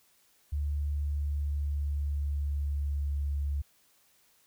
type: tone with pitch glide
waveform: sine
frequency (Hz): 72.8 to 71.3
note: D2 to C#2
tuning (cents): -15 to +49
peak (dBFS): -28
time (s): 0.52-3.62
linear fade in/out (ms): 10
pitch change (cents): -36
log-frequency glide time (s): 0.86-3.28
effects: white hiss -66 dBFS RMS until 4.46 s